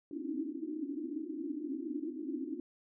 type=band-pass noise; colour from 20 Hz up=pink; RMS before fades=-39 dBFS; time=0.11-2.6 s; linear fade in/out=2 ms; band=260 to 340 Hz; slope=96 dB/octave; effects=none